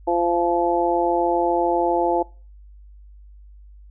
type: harmonic tone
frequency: 172.6 Hz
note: F3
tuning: 20 cents flat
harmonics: 2 / 3 / 4 / 5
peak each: -22 / -24 / -23 / -23 dBFS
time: 0.07-2.23 s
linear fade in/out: 10 ms
effects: noise-tail reverb RT60 0.4 s tail -24 dB re dry + added 50 Hz sine -42 dBFS peak until 3.9 s